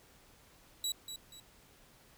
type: tone with echo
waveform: 25% pulse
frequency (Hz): 3909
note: B7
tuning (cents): -19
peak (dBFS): -29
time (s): 0.84-0.92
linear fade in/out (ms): 2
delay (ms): 240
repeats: 2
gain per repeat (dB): -9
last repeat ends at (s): 1.4
effects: pink hiss -62 dBFS RMS until 2.17 s